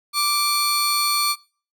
sawtooth tone pair together, 1174.7 / 4393 Hz, D6 / C#8, 0 / -16 cents, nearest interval octave + major seventh, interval 2284 cents, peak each -18 dBFS, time 0.13-1.36 s, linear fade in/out 50 ms, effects noise-tail reverb RT60 0.4 s tail -22 dB re dry

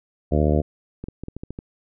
harmonic tone, 75.4 Hz, D2, 46 cents sharp, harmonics 1 / 2 / 3 / 4 / 5 / 6 / 7 / 8 / 9, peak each -20 / -23 / -25 / -26 / -27 / -28 / -28 / -29 / -30 dBFS, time 0.31-0.62 s, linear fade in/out 20 ms
clicks, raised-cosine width 3 ms, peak -19 dBFS, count 8, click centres 1.04 / 1.085 / 1.236 / 1.284 / 1.366 / 1.435 / 1.506 / 1.589 s
effects none

